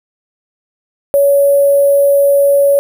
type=tone with sample-and-hold; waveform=sine; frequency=562 Hz; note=C#5; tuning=24 cents sharp; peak=-6 dBFS; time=1.14-2.79 s; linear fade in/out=0 ms; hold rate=11025 Hz; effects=none